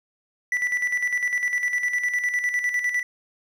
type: tone with tremolo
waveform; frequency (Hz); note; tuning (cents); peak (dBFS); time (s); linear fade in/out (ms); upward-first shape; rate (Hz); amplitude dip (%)
triangle; 1970; B6; -5; -18; 0.52-3.03; 2; square; 9.9; 55
effects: none